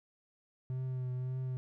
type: tone with vibrato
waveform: triangle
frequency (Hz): 128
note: C3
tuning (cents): -38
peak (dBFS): -32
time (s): 0.7-1.57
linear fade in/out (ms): 0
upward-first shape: triangle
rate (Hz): 1.8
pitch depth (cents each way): 29
effects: none